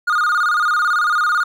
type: tone with vibrato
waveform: triangle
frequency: 1326 Hz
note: E6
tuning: 10 cents sharp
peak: -12 dBFS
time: 0.07-1.44 s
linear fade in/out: 10 ms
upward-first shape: square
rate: 18 Hz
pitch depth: 130 cents each way
effects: none